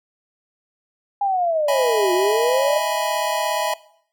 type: linear two-way sweep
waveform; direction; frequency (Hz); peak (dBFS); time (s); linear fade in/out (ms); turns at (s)
sine; down then up; 817 to 351.2 to 609; -17; 1.21-2.78; 5; 2.13
type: chord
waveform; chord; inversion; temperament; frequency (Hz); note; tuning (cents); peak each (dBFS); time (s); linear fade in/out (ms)
square; E major seventh; third; equal; 622.3 / 659.3 / 830.6 / 987.8; D#5 / E5 / G#5 / B5; 0 / 0 / 0 / 0; -26; 1.68-3.74; 5
effects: noise-tail reverb RT60 0.6 s tail -19 dB re dry